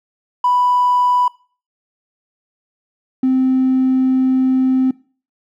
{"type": "tone pair in turn", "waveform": "triangle", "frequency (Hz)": [987.8, 260.1], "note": ["B5", "C4"], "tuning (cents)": [0, -10], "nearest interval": "octave + major seventh", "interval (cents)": 2310, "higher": "first", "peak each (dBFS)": -8, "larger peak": "neither", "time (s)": [[0.44, 1.28], [3.23, 4.91]], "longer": "second", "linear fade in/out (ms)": 5, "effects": ["noise-tail reverb RT60 0.4 s tail -24 dB re dry", "tanh soft clip ceiling -8 dBFS"]}